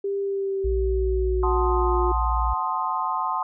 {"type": "tone with pitch glide", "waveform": "sine", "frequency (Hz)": [397.3, 358.1], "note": ["G4", "F4"], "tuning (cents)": [23, 43], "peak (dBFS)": -23, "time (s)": [0.04, 2.12], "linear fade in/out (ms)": 5, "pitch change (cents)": -180, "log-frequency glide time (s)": [0.2, 1.96]}
{"type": "tone", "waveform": "sine", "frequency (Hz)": 58.4, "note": "A#1", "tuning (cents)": 4, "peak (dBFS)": -22, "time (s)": [0.64, 2.54], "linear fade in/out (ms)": 10}
{"type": "chord", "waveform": "sine", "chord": "F# diminished seventh", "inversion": "none", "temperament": "equal", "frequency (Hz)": [740, 880, 1046.5, 1244.5], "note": ["F#5", "A5", "C6", "Eb6"], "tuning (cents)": [0, 0, 0, 0], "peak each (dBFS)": [-31, -28, -26, -30], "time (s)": [1.43, 3.43], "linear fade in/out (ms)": 2}
{"effects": []}